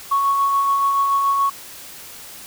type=tone with tremolo; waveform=sine; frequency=1108.7 Hz; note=C#6; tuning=in tune; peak=-13 dBFS; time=0.11-1.5 s; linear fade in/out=10 ms; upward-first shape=sine; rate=7 Hz; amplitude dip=30%; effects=tanh soft clip ceiling -9 dBFS + white hiss -38 dBFS RMS until 2.46 s